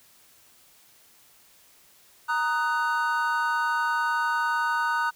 triangle chord, D# minor, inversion second, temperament just, 933.4 / 1244.5 / 1493.4 Hz, A#5 / D#6 / F#6, +2 / 0 / +16 cents, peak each -25 / -27 / -25 dBFS, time 2.28-5.11 s, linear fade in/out 20 ms, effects white hiss -57 dBFS RMS until 5.15 s

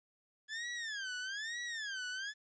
sawtooth tone with vibrato, 1691 Hz, G#6, 31 cents sharp, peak -35 dBFS, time 0.48-2.34 s, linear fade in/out 50 ms, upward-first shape sine, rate 1.1 Hz, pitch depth 230 cents each way, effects resampled to 16000 Hz + 12-bit

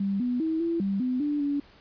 sine tone with pitch steps, 197.2 / 246.6 / 320.5 / 335.2 / 196.6 / 253 / 293.3 / 285.5 Hz, G3 / B3 / E4 / E4 / G3 / B3 / D4 / D4, +11 / -2 / -49 / +29 / +5 / +42 / -2 / -49 cents, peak -24 dBFS, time 0-1.6 s, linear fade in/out 5 ms, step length 200 ms, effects pink hiss -55 dBFS RMS until 1.8 s + resampled to 11025 Hz

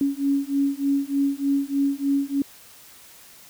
sine beating tone pair, 277.2 / 280.5 Hz, C#4 / C#4, 0 / +21 cents, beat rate 3.3 Hz, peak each -23 dBFS, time 0.01-2.42 s, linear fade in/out 2 ms, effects white hiss -48 dBFS RMS until 3.49 s

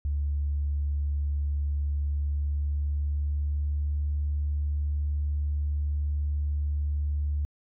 sine tone with pitch glide, 72.2 to 73.25 Hz, D2 to D2, -29 to -4 cents, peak -24 dBFS, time 0.05-7.45 s, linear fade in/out 0 ms, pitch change +25 cents, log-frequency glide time 1.99-3.97 s, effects tanh soft clip ceiling -20 dBFS

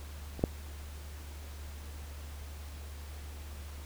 clicks, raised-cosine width 2 ms, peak -27 / -12 dBFS, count 2, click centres 0.394 / 0.439 s, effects added 73 Hz sine -42 dBFS peak until 3.85 s + pink hiss -52 dBFS RMS until 3.85 s

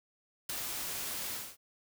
white noise with ADSR envelope, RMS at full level -33 dBFS, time 0.49-1.57 s, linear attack 7 ms, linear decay 7 ms, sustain -5 dB, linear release 240 ms, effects none

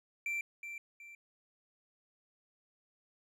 triangle tone with echo, 2349 Hz, D7, in tune, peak -32 dBFS, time 0.26-0.41 s, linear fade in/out 2 ms, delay 370 ms, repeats 2, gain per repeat -8 dB, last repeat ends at 1.15 s, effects none

